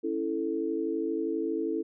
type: chord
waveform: sine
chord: A major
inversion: first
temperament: equal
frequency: 277.2 / 329.6 / 440 Hz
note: C#4 / E4 / A4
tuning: 0 / 0 / 0 cents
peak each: -35 / -30 / -32 dBFS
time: 0.03-1.83 s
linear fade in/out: 20 ms
effects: none